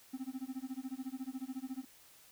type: tone with tremolo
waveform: triangle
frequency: 261.6 Hz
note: C4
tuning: in tune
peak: -34 dBFS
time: 0.13-1.85 s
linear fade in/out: 10 ms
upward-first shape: sine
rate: 14 Hz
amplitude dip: 100%
effects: white hiss -61 dBFS RMS until 2.31 s